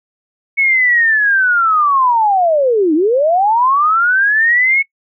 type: linear two-way sweep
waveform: sine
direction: down then up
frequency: 2217 to 293.7 to 2217 Hz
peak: -9 dBFS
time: 0.57-4.83 s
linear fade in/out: 20 ms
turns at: 2.94 s
effects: noise-tail reverb RT60 0.1 s tail -23 dB re dry